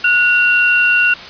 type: tone pair together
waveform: sine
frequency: 1457.3 / 2751 Hz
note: F#6 / F7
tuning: -27 / -27 cents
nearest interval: major seventh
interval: 1100 cents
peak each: -12 dBFS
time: 0.04-1.14 s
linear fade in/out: 5 ms
effects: white hiss -31 dBFS RMS until 1.29 s + resampled to 11025 Hz